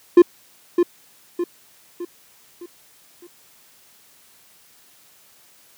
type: tone with echo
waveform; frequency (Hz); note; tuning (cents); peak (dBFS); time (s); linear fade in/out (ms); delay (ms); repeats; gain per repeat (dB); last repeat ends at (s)
triangle; 349.2; F4; 0; -3; 0.17-0.22; 5; 610; 5; -7; 3.27
effects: white hiss -53 dBFS RMS until 5.77 s + high-pass 80 Hz 12 dB/octave